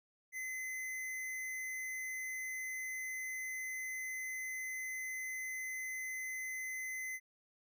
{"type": "tone", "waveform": "square", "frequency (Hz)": 2042, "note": "C7", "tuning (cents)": -43, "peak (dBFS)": -40, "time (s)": [0.32, 7.2], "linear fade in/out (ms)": 50, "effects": []}